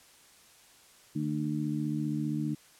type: harmonic tone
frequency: 75.2 Hz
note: D2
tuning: 42 cents sharp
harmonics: 2 / 3 / 4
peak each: -33 / -34 / -33 dBFS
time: 1.15-2.55 s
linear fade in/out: 10 ms
effects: white hiss -58 dBFS RMS until 2.79 s + low-pass 11000 Hz 12 dB/octave